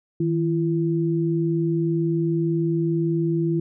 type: tone pair together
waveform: sine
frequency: 159.3 / 337.5 Hz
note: D#3 / E4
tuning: +41 / +41 cents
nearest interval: octave + minor second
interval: 1300 cents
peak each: -22 dBFS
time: 0.2-3.6 s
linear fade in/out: 5 ms
effects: none